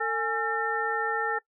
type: harmonic tone with a mistuned harmonic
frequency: 450.9 Hz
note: A4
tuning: 42 cents sharp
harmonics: 1 / 2 / 3 / 4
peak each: -31 / -31 / -31 / -31 dBFS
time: 0-1.39 s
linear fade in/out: 10 ms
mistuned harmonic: 2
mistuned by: -140 cents
effects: noise-tail reverb RT60 0.1 s tail -21 dB re dry